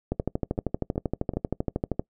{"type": "two click trains", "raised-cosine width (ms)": 2, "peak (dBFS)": [-12, -20], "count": [25, 4], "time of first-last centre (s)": [[0.12, 1.995], [0.2, 1.336]], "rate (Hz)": [12.8, 2.64], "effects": ["noise-tail reverb RT60 0.1 s tail -23 dB re dry"]}